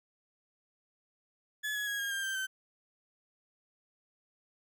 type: tone with pitch steps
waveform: 35% pulse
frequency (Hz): 1711 / 1681.6 / 1652.7 / 1624.3 / 1596.4 / 1569 / 1542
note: A6 / G#6 / G#6 / G#6 / G6 / G6 / G6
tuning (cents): -49 / +21 / -9 / -39 / +31 / +1 / -29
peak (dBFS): -31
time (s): 1.63-2.47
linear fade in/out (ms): 20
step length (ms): 120
effects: none